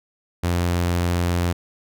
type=tone; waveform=sawtooth; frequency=87.31 Hz; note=F2; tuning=in tune; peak=-15 dBFS; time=0.43-1.53 s; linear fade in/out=10 ms; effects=none